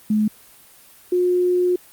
sine tone pair in turn, 213.6 / 359.2 Hz, G#3 / F4, +49 / +49 cents, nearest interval major sixth, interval 900 cents, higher second, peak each -15 dBFS, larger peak neither, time 0.1-0.28 / 1.12-1.76 s, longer second, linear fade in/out 5 ms, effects white hiss -48 dBFS RMS until 1.92 s + Opus 32 kbps

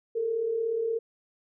sine tone pair together, 419.9 / 456.7 Hz, G#4 / A#4, +19 / -36 cents, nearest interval minor second, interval 145 cents, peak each -35 / -26 dBFS, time 0.15-0.99 s, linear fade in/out 10 ms, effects none

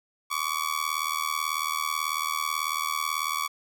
sawtooth tone with amplitude modulation, 1134 Hz, C#6, 39 cents sharp, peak -19 dBFS, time 0.3-3.48 s, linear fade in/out 20 ms, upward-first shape sine, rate 78.2 Hz, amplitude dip 90%, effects none

